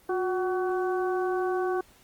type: harmonic tone with a mistuned harmonic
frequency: 376 Hz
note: F#4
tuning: 28 cents sharp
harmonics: 1 / 2 / 3 / 4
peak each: -26 / -32 / -36 / -38 dBFS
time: 0.09-1.81 s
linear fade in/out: 5 ms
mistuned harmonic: 1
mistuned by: -59 cents
effects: pink hiss -58 dBFS RMS until 2.03 s + Opus 24 kbps